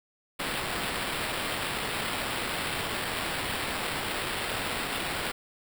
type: noise with sample-and-hold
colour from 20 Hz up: white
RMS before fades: -32 dBFS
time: 0.39-5.32 s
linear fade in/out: 10 ms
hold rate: 6300 Hz
effects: none